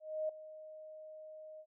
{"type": "tone with ADSR envelope", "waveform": "sine", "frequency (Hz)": 622.3, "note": "D#5", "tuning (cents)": 0, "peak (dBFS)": -32, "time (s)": [0, 1.66], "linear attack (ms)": 290, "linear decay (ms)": 5, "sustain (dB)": -16, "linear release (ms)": 61, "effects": []}